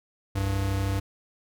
square tone pair together, 65.41 / 98 Hz, C2 / G2, 0 / 0 cents, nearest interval perfect fifth, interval 700 cents, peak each -32 / -26 dBFS, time 0.35-1 s, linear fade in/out 10 ms, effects none

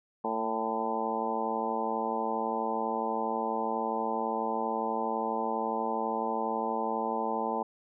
harmonic tone with a mistuned harmonic, 112.2 Hz, A2, 34 cents sharp, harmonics 2 / 3 / 4 / 5 / 6 / 7 / 8 / 9, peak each -37 / -40 / -36 / -38 / -40 / -35 / -34 / -38 dBFS, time 0.24-7.63 s, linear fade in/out 5 ms, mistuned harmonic 8, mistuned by -28 cents, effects none

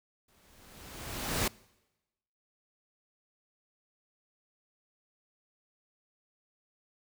pink noise with exponential growth, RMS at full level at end -28 dBFS, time 0.28-1.48 s, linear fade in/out 5 ms, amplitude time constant 260 ms, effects noise-tail reverb RT60 1.0 s tail -24 dB re dry

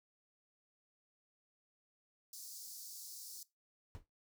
pink high-pass noise, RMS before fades -50 dBFS, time 2.33-3.43 s, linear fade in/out 2 ms, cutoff 4600 Hz, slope 48 dB/octave
brown noise with exponential decay, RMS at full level -43 dBFS, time 3.95-4.06 s, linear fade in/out 0 ms, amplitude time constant 23 ms
effects noise-tail reverb RT60 0.2 s tail -19 dB re dry

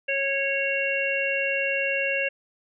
harmonic tone, 550 Hz, C#5, 14 cents flat, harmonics 1 / 3 / 4 / 5, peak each -28 / -30 / -31 / -26 dBFS, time 0.08-2.29 s, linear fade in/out 10 ms, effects none

